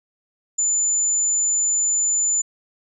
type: tone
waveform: sine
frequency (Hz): 7040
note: A8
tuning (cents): 0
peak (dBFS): -17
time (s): 0.58-2.42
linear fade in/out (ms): 10
effects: none